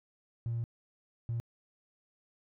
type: tone bursts at uneven times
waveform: triangle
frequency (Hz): 116.54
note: A#2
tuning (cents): 0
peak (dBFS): -28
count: 2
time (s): 0.46-0.64 / 1.29-1.4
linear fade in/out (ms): 0
effects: tanh soft clip ceiling -28 dBFS